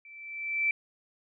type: tone with level ramp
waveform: sine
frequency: 2329 Hz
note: D7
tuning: 15 cents flat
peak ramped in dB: -48 to -22 dBFS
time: 0.05-0.71 s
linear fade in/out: 2 ms
effects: none